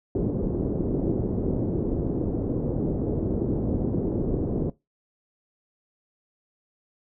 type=low-pass noise; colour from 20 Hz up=white; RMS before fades=-26 dBFS; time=0.15-4.7 s; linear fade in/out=2 ms; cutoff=400 Hz; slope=24 dB/octave; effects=noise-tail reverb RT60 0.2 s tail -20 dB re dry